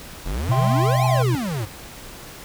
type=exponential two-way sweep; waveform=square; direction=up then down; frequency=39 to 870 to 98.3 Hz; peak=-24 dBFS; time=0.25-1.66 s; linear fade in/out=20 ms; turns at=1.05 s
type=tone; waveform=sine; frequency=126 Hz; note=B2; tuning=35 cents sharp; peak=-17 dBFS; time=0.49-1.35 s; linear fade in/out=0 ms
type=chord; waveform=triangle; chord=C major; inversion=first; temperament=just; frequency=654.1 / 784.9 / 1046.5 Hz; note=E5 / G5 / C6; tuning=-14 / +2 / 0 cents; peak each=-24 dBFS; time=0.51-1.23 s; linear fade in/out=10 ms
effects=pink hiss -39 dBFS RMS until 2.44 s